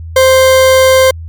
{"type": "tone", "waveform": "40% pulse", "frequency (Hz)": 523.3, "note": "C5", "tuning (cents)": 0, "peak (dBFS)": -3, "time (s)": [0.16, 1.11], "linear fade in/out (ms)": 5, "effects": ["added 82 Hz sine -22 dBFS peak until 1.28 s", "MP3 96 kbps"]}